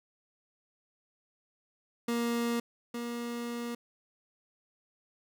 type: tone pair in turn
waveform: 30% pulse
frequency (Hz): 235.4 / 237.4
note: A#3 / A#3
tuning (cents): +17 / +32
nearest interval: unison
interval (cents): 15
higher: second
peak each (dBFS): -26 / -32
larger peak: first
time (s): 2.08-2.6 / 2.94-3.75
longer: second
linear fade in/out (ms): 5
effects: none